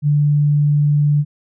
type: tone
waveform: sine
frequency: 146.83 Hz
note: D3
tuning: in tune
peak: -11 dBFS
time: 0.02-1.25 s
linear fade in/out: 50 ms
effects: none